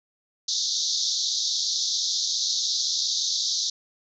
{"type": "band-pass noise", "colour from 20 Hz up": "pink", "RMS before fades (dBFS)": -26, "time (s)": [0.48, 3.7], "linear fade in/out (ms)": 5, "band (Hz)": [3600, 6500], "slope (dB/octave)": 96, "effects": []}